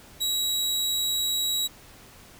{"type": "tone", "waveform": "sawtooth", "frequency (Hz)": 3870, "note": "B7", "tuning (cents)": -36, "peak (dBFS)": -21, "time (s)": [0.2, 1.68], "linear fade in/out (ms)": 20, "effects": ["pink hiss -50 dBFS RMS until 2.39 s"]}